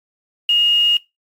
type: tone with quantisation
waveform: sine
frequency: 2856 Hz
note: F7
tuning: 38 cents sharp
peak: -12 dBFS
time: 0.49-0.97 s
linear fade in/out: 2 ms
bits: 6
effects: noise-tail reverb RT60 0.2 s tail -18 dB re dry + AAC 48 kbps

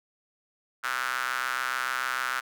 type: tone with high-pass filter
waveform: square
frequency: 63.4 Hz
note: B1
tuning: 46 cents sharp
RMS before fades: -30 dBFS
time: 0.83-2.41 s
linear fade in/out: 20 ms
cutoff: 1400 Hz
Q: 4.5
effects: none

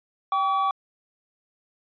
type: tone pair together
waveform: triangle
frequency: 781.8 / 1139 Hz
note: G5 / C#6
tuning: -5 / +47 cents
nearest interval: perfect fifth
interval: 652 cents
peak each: -24 / -20 dBFS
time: 0.32-0.71 s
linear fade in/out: 2 ms
effects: resampled to 11025 Hz

